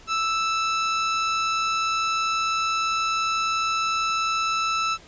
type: tone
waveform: sawtooth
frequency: 1318.5 Hz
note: E6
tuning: in tune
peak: -18 dBFS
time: 0.07-4.98 s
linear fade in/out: 50 ms
effects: pink hiss -49 dBFS RMS until 5.07 s + resampled to 16000 Hz